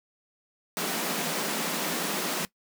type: high-pass noise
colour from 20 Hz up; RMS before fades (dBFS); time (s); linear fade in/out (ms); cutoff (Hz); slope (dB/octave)
pink; -30; 0.77-2.45; 0; 160; 96
effects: noise-tail reverb RT60 0.1 s tail -20 dB re dry